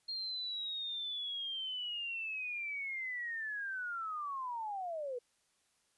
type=linear sweep; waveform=sine; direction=down; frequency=4240 to 471.5 Hz; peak=-37 dBFS; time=0.08-5.19 s; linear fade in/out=10 ms; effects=white hiss -75 dBFS RMS until 5.97 s + resampled to 24000 Hz

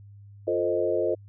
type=chord; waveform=sine; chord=F dominant seventh; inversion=none; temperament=equal with one note detuned; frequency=349.2 / 442 / 523.3 / 622.3 Hz; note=F4 / A4 / C5 / Eb5; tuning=0 / +8 / 0 / 0 cents; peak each=-28 dBFS; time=0.47-1.15 s; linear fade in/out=10 ms; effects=added 101 Hz sine -45 dBFS peak until 1.28 s

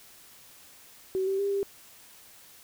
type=tone with pitch steps; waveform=sine; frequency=378.6 / 387.5 / 399.6 / 397.2 Hz; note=F#4 / G4 / G4 / G4; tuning=+40 / -20 / +33 / +23 cents; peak=-25 dBFS; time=1.15-1.63 s; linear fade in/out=0 ms; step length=120 ms; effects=white hiss -53 dBFS RMS until 2.63 s

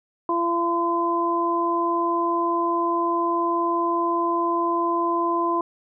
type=harmonic tone; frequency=340.6 Hz; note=F4; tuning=43 cents flat; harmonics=1 / 2 / 3; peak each=-24 / -29 / -22 dBFS; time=0.29-5.61 s; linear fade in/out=2 ms; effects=none

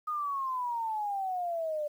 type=exponential sweep; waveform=sine; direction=down; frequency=1244.5 to 587.3 Hz; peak=-30 dBFS; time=0.07-1.88 s; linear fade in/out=10 ms; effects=10-bit

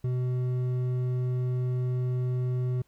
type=tone with hard clipping; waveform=triangle; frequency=125.7 Hz; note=B2; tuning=31 cents sharp; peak=-27 dBFS; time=0.04-2.82 s; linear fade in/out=5 ms; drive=10 dB; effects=pink hiss -69 dBFS RMS until 2.87 s

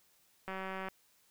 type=click train; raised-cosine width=0.5 ms; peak=-26 dBFS; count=78; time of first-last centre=0.48-0.885 s; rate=190 Hz; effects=white hiss -69 dBFS RMS until 1.3 s

